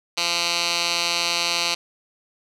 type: tone with band-pass filter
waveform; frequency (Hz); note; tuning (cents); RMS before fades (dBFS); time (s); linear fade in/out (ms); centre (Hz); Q
10% pulse; 171.6; F3; -30; -23; 0.17-1.75; 10; 4100; 1.8
effects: none